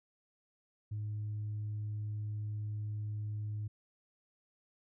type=tone; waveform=sine; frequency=105.6 Hz; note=G#2; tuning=29 cents sharp; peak=-34 dBFS; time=0.91-3.68 s; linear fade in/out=10 ms; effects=tanh soft clip ceiling -33 dBFS